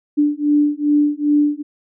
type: beating tone pair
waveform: sine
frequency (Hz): 293 / 295.5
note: D4 / D4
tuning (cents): -4 / +11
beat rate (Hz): 2.5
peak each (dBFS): -16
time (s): 0.17-1.63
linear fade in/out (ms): 20
effects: none